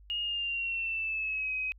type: tone with pitch glide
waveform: sine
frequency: 2855 to 2529 Hz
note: F7 to D#7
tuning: +37 to +28 cents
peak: -30 dBFS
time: 0.1-1.72 s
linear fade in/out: 0 ms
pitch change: -209 cents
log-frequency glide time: 0.2-1.53 s
effects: added 50 Hz sine -52 dBFS peak until 1.78 s

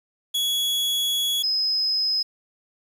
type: tone pair in turn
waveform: 40% pulse / sine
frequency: 3360 / 5079 Hz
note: G#7 / D#8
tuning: +19 / +35 cents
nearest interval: perfect fifth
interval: 716 cents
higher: second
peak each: -20 dBFS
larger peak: neither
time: 0.34-1.43 / 1.43-2.23 s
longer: first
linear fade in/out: 10 ms
effects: 8-bit

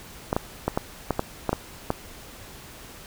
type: clicks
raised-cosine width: 1 ms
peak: -8 dBFS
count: 9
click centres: 0.329 / 0.365 / 0.68 / 0.775 / 1.107 / 1.194 / 1.493 / 1.53 / 1.904 s
effects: pink hiss -44 dBFS RMS until 3.06 s

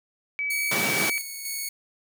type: tone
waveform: sine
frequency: 2288 Hz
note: D7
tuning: 46 cents flat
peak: -25 dBFS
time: 0.39-1.18 s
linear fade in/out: 0 ms
type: tone with tremolo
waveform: 5% pulse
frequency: 2217 Hz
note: C#7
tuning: in tune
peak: -19 dBFS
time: 0.5-1.69 s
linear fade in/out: 5 ms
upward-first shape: square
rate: 2.1 Hz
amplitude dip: 45%
type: high-pass noise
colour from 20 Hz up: pink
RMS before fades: -27 dBFS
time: 0.71-1.1 s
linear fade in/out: 5 ms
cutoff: 150 Hz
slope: 24 dB/octave
effects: none

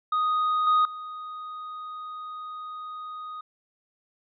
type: tone with level steps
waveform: triangle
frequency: 1244.5 Hz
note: D#6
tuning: in tune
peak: -20 / -16 / -33 dBFS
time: 0.12-3.41 s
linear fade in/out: 5 ms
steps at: 0.67 / 0.85 s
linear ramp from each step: 2 ms
effects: resampled to 11025 Hz

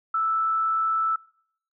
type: tone with frequency modulation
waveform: sine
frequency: 1318.5 Hz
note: E6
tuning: in tune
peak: -21 dBFS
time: 0.14-1.16 s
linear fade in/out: 5 ms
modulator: 110 Hz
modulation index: 0.23
effects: noise-tail reverb RT60 0.7 s tail -26 dB re dry

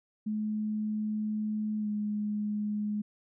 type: tone with pitch glide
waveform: sine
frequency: 213.6 to 209.4 Hz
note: G#3 to G#3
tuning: +49 to +15 cents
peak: -29 dBFS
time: 0.26-3.02 s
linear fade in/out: 10 ms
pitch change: -34 cents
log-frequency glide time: 1.79-1.88 s
effects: none

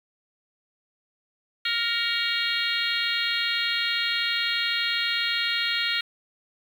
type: harmonic tone with a mistuned harmonic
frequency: 467.9 Hz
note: A#4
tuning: 6 cents sharp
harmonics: 3 / 4 / 5 / 6 / 7 / 8 / 9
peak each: -31 / -31 / -31 / -31 / -31 / -31 / -31 dBFS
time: 1.65-6.01 s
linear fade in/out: 5 ms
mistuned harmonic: 5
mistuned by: -49 cents
effects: 8-bit

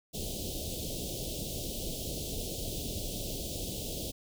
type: band-stop noise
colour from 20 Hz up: pink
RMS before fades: -37 dBFS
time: 0.13-4.12 s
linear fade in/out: 20 ms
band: 660 to 3000 Hz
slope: 48 dB/octave
effects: none

